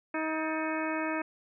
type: harmonic tone with a mistuned harmonic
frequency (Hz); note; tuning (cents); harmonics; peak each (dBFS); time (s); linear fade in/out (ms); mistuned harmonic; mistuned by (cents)
315.7; D#4; +25; 1 / 2 / 3 / 4 / 5 / 6 / 7 / 8; -33 / -36 / -38 / -39 / -40 / -41 / -41 / -42; 0.14-1.22; 5; 6; -90
effects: none